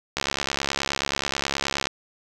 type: click train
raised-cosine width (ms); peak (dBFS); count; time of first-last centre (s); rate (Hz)
0.2; -6; 119; 0.17-1.87; 69.4
effects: none